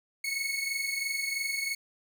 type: tone pair together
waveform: sawtooth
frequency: 2188 / 2211 Hz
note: C#7 / C#7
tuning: -23 / -5 cents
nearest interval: unison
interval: 18 cents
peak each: -30 / -29 dBFS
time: 0.24-1.75 s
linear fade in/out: 5 ms
effects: none